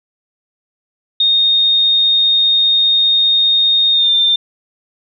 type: tone with pitch glide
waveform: sine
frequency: 3695 to 3592 Hz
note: A#7 to A7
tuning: -16 to +35 cents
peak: -9 dBFS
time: 1.2-4.36 s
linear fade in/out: 5 ms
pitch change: -49 cents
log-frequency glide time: 3.92-4.12 s
effects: none